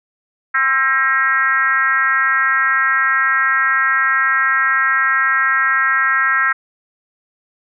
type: tone with frequency modulation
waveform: sine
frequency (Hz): 1607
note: G6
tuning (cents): +43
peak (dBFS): -12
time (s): 0.54-6.53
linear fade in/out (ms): 10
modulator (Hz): 275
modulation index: 1.4
effects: none